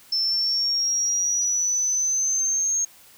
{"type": "exponential sweep", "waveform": "sine", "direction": "up", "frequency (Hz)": [5310, 6500], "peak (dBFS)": -20, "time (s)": [0.12, 2.85], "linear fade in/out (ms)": 5, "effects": ["white hiss -51 dBFS RMS until 3.17 s"]}